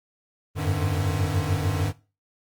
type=tone cluster; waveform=square; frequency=88.5 / 95.7 / 101.8 / 149.9 Hz; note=F2 / G2 / G#2 / D3; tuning=+23 / -41 / -34 / +36 cents; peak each=-29 dBFS; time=0.55-1.93 s; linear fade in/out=50 ms; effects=noise-tail reverb RT60 0.3 s tail -18 dB re dry + Opus 32 kbps